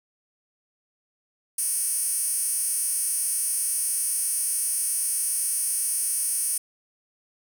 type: tone with high-pass filter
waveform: 10% pulse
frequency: 372.3 Hz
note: F#4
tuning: 11 cents sharp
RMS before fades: -26 dBFS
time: 1.58-6.58 s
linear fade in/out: 5 ms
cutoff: 9500 Hz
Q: 3.7
effects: none